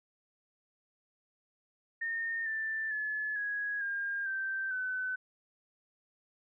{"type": "tone with pitch steps", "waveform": "sine", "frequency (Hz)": [1829, 1771.8, 1716.4, 1662.7, 1610.7, 1560.4, 1511.6], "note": ["A#6", "A6", "A6", "G#6", "G6", "G6", "F#6"], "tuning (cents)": [-33, 12, -43, 2, 47, -8, 37], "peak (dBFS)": -32, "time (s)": [2.01, 5.16], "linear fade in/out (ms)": 10, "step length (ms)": 450, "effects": []}